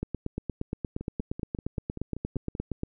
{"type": "two click trains", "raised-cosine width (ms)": 3, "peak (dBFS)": [-23, -17], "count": [9, 25], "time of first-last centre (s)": [[1.01, 2.551], [0.03, 2.834]], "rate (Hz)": [5.19, 8.56], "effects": []}